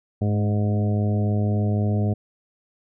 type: harmonic tone with a mistuned harmonic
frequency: 103.83 Hz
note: G#2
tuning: in tune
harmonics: 1 / 2 / 3 / 4 / 5 / 6 / 7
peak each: -20 / -25 / -34 / -33 / -37 / -35 / -38 dBFS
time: 0.21-2.14 s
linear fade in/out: 10 ms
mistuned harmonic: 2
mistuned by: +21 cents
effects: none